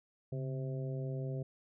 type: harmonic tone with a mistuned harmonic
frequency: 130.81 Hz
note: C3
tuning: in tune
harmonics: 1 / 2 / 3 / 4 / 5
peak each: -36 / -48 / -45 / -47 / -51 dBFS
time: 0.32-1.43 s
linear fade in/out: 5 ms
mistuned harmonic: 1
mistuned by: +83 cents
effects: none